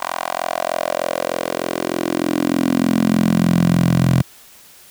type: tone with high-pass filter sweep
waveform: 10% pulse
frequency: 43.3 Hz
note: F1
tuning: 14 cents flat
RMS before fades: -18 dBFS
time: 0-4.22 s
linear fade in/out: 10 ms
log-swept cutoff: 900 to 130 Hz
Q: 3.5
effects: white hiss -45 dBFS RMS until 4.9 s